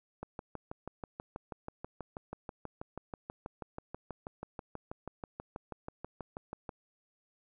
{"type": "click train", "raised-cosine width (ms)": 1, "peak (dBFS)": -26, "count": 41, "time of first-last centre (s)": [0.23, 6.692], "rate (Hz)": 6.19, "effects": []}